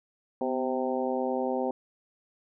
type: harmonic tone with a mistuned harmonic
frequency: 130 Hz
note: C3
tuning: 11 cents flat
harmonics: 2 / 3 / 4 / 5 / 6 / 7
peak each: -32 / -33 / -31 / -37 / -34 / -39 dBFS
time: 0.41-1.71 s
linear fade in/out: 2 ms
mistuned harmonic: 2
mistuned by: -50 cents
effects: none